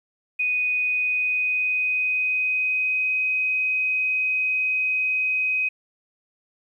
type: tone with pitch glide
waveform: sine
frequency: 2489 to 2518 Hz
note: D#7 to D#7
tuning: 0 to +20 cents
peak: -20 dBFS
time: 0.39-5.69 s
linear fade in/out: 10 ms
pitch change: +20 cents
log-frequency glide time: 0.73-3.17 s
effects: 10-bit